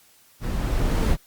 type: noise with level ramp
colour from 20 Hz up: brown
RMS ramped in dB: -27 to -18 dBFS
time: 0.4-1.17 s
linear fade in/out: 50 ms
effects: white hiss -56 dBFS RMS until 1.26 s + Opus 48 kbps